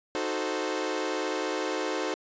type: chord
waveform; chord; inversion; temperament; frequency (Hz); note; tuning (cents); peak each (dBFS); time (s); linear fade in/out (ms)
sawtooth; D# diminished seventh; none; equal; 311.1 / 370 / 440 / 523.3; D#4 / F#4 / A4 / C5; 0 / 0 / 0 / 0; -30; 0.15-2.14; 0
effects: resampled to 16000 Hz